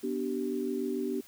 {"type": "chord", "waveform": "sine", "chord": "G major", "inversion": "first", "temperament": "equal with one note detuned", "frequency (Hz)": [246.9, 293.7, 385.3], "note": ["B3", "D4", "G4"], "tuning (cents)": [0, 0, -30], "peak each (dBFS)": [-34, -35, -33], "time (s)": [0.03, 1.21], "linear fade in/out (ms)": 10, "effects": ["white hiss -55 dBFS RMS until 1.27 s"]}